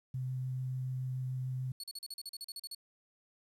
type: tone with vibrato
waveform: sine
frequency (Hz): 129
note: C3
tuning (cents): -24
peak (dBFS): -34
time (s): 0.14-1.72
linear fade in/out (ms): 5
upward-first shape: triangle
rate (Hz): 6.9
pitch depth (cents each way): 9
type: tone bursts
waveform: sawtooth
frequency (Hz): 4398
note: C#8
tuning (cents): -14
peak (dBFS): -38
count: 13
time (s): 1.8-2.748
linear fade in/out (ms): 2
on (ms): 36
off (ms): 40
effects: resampled to 32000 Hz + 11-bit